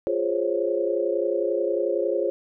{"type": "chord", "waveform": "sine", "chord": "Db major seventh", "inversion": "first", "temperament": "equal with one note detuned", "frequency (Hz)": [349.2, 412.7, 523.3, 554.4], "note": ["F4", "Ab4", "C5", "Db5"], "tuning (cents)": [0, -11, 0, 0], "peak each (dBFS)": -27, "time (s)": [0.07, 2.3], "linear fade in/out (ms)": 0, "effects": []}